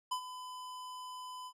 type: tone with ADSR envelope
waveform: square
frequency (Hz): 1007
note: B5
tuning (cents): +33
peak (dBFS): -32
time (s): 0.11-1.53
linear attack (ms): 10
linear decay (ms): 81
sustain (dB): -12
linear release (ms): 63
effects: low-pass 12000 Hz 12 dB/octave